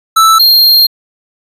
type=tone pair in turn; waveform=square; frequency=1318.5 / 4213 Hz; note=E6 / C8; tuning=0 / +11 cents; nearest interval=octave + minor sixth; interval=2011 cents; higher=second; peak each=-4 dBFS; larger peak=neither; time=0.16-0.39 / 0.39-0.87 s; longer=second; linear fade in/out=10 ms; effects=resampled to 32000 Hz